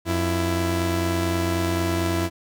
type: tone pair together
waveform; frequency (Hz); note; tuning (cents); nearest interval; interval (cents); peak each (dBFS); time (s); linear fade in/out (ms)
sawtooth; 89.2 / 332.7; F2 / E4; +37 / +16; octave + major seventh; 2279; -20; 0.05-2.3; 50
effects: none